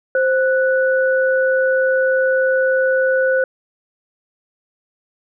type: tone pair together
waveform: sine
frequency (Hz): 523.3 / 1480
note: C5 / F#6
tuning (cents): 0 / 0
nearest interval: octave + tritone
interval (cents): 1800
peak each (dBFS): -14 / -19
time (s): 0.15-3.44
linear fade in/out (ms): 2
effects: none